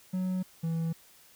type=tone pair in turn; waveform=triangle; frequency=185 / 164.2 Hz; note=F#3 / E3; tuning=0 / -6 cents; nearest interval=major second; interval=206 cents; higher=first; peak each=-26 dBFS; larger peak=neither; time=0.13-0.43 / 0.63-0.93 s; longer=neither; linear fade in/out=10 ms; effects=white hiss -58 dBFS RMS until 1.35 s